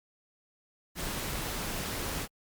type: noise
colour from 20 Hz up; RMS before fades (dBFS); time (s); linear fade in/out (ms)
pink; -35; 0.95-2.28; 50
effects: Opus 48 kbps